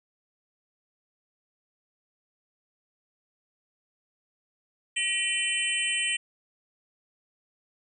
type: tone cluster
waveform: sine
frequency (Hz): 1919 / 2389 / 2714 / 3053 / 8110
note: A#6 / D7 / E7 / G7 / B8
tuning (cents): +50 / +29 / +50 / -46 / +45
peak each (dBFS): -33 / -32 / -33 / -29 / -32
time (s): 4.96-6.17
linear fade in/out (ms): 10
effects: none